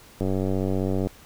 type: click train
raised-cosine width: 2 ms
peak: -13 dBFS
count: 83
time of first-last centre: 0.21-1.07 s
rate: 95.3 Hz
effects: pink hiss -50 dBFS RMS until 1.25 s